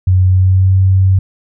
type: tone with pitch glide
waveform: sine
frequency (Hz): 92.5 to 94.88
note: F#2 to F#2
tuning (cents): 0 to +44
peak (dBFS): -6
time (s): 0.07-1.19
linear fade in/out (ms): 5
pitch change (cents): +44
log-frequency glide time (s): 0.26-0.74
effects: none